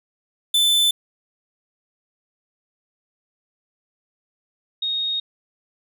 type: tone pair in turn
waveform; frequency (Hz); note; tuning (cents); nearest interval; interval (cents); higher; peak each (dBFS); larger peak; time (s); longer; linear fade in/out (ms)
45% pulse / sine; 3520 / 3729; A7 / A#7; 0 / 0; minor second; 100; second; -15 / -21; first; 0.54-0.91 / 4.82-5.2; second; 5
effects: none